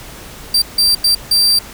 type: tone bursts at uneven times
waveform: 40% pulse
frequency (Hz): 4699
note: D8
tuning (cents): 0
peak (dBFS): -8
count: 4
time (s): 0.54-0.62 / 0.78-0.95 / 1.04-1.15 / 1.31-1.59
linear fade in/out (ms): 5
effects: added 50 Hz sine -40 dBFS peak until 1.73 s + pink hiss -34 dBFS RMS until 1.73 s